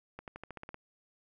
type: accelerating click train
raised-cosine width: 0.5 ms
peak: -28 dBFS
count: 9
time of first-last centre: 0.19-0.744 s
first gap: 88 ms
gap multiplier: 0.93
effects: none